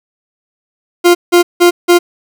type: tone bursts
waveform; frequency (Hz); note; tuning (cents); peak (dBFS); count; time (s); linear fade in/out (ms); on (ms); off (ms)
40% pulse; 350.2; F4; +5; -3; 4; 1.04-1.99; 20; 110; 170
effects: none